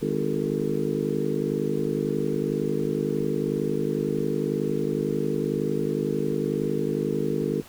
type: harmonic tone with a mistuned harmonic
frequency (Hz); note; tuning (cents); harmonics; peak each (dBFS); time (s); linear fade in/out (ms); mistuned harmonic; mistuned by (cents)
51; G#1; -31; 3 / 4 / 5 / 6 / 7 / 8 / 9; -31 / -31 / -31 / -31 / -31 / -31 / -31; 0.01-7.62; 20; 8; +50
effects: pink hiss -48 dBFS RMS until 7.68 s